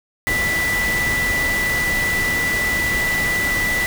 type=tone in noise; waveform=sine; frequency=1975.5 Hz; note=B6; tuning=in tune; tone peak=-18 dBFS; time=0.27-3.86 s; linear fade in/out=0 ms; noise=pink; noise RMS=-25 dBFS; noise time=0.27-3.86 s; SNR=+4 dB; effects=none